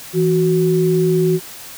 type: tone pair together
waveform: sine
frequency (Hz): 164.94 / 370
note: E3 / F#4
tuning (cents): +1 / 0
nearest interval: octave + major second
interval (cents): 1399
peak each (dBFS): -16 / -14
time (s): 0.13-1.4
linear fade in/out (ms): 50
effects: white hiss -35 dBFS RMS until 1.77 s